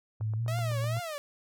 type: tone with pitch glide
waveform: sine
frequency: 108.6 to 116.39 Hz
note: A2 to A#2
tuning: -22 to -2 cents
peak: -28 dBFS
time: 0.2-1 s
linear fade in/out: 20 ms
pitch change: +120 cents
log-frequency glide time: 0.36-0.42 s
type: click train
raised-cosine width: 1 ms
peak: -33 dBFS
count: 7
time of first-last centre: 0.21-0.969 s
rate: 7.91 Hz
type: tone with vibrato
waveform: sawtooth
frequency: 622.3 Hz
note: D#5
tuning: in tune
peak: -31 dBFS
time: 0.48-1.18 s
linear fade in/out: 0 ms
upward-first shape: triangle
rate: 2.4 Hz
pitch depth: 240 cents each way
effects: none